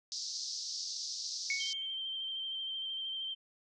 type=band-pass noise; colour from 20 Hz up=pink; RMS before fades=-40 dBFS; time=0.12-1.73 s; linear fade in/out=0 ms; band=4400 to 6000 Hz; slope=48 dB/octave
type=tone with exponential decay; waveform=triangle; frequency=2217 Hz; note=C#7; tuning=in tune; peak=-28 dBFS; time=1.5-1.96 s; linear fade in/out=1 ms; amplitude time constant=98 ms
type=tone with vibrato; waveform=sine; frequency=3136 Hz; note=G7; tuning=in tune; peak=-36 dBFS; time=1.59-3.35 s; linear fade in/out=20 ms; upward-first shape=square; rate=13 Hz; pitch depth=17 cents each way
effects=resampled to 22050 Hz